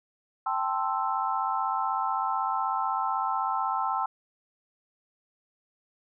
sine chord, A minor seventh, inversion third, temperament equal, 784 / 880 / 1046.5 / 1318.5 Hz, G5 / A5 / C6 / E6, 0 / 0 / 0 / 0 cents, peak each -31 dBFS, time 0.46-4.06 s, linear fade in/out 5 ms, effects none

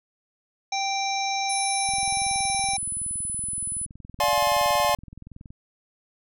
harmonic tone, 784 Hz, G5, in tune, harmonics 1 / 3 / 5 / 7 / 8, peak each -26 / -31 / -33 / -34 / -35 dBFS, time 0.72-2.77 s, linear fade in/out 5 ms
sine tone, 10020 Hz, D#9, 11 cents sharp, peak -27 dBFS, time 1.49-3.86 s, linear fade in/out 10 ms
click train, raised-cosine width 5 ms, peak -30 dBFS, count 78, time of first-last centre 1.89-5.505 s, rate 21.3 Hz
square chord, D half-diminished seventh, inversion none, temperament just, 587.3 / 704.8 / 845.8 / 1057.2 Hz, D5 / F5 / Ab5 / C6, 0 / +16 / +31 / +18 cents, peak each -26 dBFS, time 4.2-4.95 s, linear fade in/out 2 ms
effects none

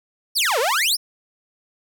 sawtooth exponential two-way sweep, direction down then up, 5640 to 428 to 5640 Hz, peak -14 dBFS, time 0.35-0.97 s, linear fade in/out 20 ms, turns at 0.59 s, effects none

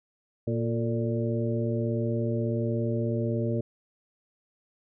harmonic tone with a mistuned harmonic, 116.54 Hz, A#2, in tune, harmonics 1 / 2 / 3 / 4 / 5, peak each -28 / -31 / -33 / -34 / -35 dBFS, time 0.47-3.61 s, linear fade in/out 5 ms, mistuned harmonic 4, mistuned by -57 cents, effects none

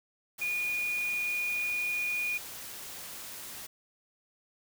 sine tone in noise, 2445 Hz, D#7, 31 cents flat, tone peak -29 dBFS, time 0.41-2.38 s, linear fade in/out 10 ms, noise white, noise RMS -43 dBFS, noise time 0.38-3.67 s, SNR +11 dB, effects none

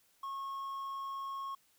triangle tone with quantisation, 1091 Hz, C#6, 28 cents flat, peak -36 dBFS, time 0.23-1.55 s, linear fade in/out 5 ms, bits 11, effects white hiss -70 dBFS RMS until 1.78 s

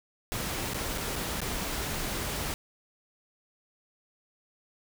pink noise with dropouts, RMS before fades -33 dBFS, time 0.32-2.54 s, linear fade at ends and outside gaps 0 ms, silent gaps 0.735-0.744 / 0.976-0.981 / 1.156-1.16 / 1.404-1.416 s, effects none

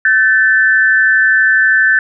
sine tone pair together, 1527.7 / 1760 Hz, G6 / A6, -45 / 0 cents, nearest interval major second, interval 245 cents, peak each -10 dBFS, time 0.05-1.99 s, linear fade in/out 2 ms, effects none

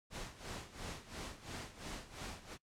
pink noise with tremolo, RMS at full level -44 dBFS, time 0.1-2.58 s, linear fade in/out 50 ms, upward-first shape sine, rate 2.9 Hz, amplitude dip 80%, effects noise-tail reverb RT60 0.1 s tail -22 dB re dry + low-pass 8000 Hz 12 dB/octave

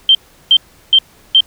sine tone bursts, 3139 Hz, G7, 2 cents sharp, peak -4 dBFS, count 4, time 0.09-1.406 s, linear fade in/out 2 ms, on 59 ms, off 360 ms, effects pink hiss -47 dBFS RMS until 1.46 s

